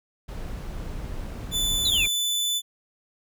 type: noise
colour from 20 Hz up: brown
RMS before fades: -33 dBFS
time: 0.28-2.08 s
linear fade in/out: 10 ms
type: tone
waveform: sawtooth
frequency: 3497 Hz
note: A7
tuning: 11 cents flat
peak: -20 dBFS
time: 1.51-2.62 s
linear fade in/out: 50 ms
type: exponential sweep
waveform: sine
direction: down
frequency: 4130 to 2321 Hz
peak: -21 dBFS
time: 1.85-2.06 s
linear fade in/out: 5 ms
effects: none